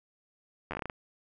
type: slowing click train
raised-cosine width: 0.5 ms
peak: -20 dBFS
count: 9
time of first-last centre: 0.71-0.898 s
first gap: 11 ms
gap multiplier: 1.21
effects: none